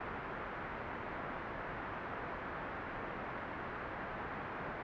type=low-pass noise; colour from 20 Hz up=white; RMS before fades=-43 dBFS; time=0-4.83 s; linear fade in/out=10 ms; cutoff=1700 Hz; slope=24 dB/octave; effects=none